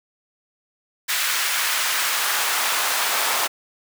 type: noise with high-pass filter sweep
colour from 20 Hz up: pink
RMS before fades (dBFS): -22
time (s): 1.08-3.48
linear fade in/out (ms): 20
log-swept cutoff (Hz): 1700 to 830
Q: 1.1
effects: none